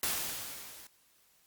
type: noise with level ramp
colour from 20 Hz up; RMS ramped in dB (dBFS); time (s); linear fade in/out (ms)
white; -31 to -52; 0.03-0.87; 2
effects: white hiss -67 dBFS RMS until 1.46 s + Opus 48 kbps